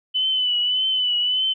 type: tone with vibrato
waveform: sine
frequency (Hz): 3000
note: F#7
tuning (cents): +23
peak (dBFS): -18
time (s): 0.14-1.54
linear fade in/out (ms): 20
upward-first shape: triangle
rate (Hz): 1.7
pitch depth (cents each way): 51
effects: none